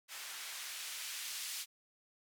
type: noise with band-pass filter sweep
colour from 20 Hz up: blue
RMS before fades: -44 dBFS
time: 0.08-1.66 s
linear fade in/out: 50 ms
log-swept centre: 1500 to 3200 Hz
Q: 0.71
effects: none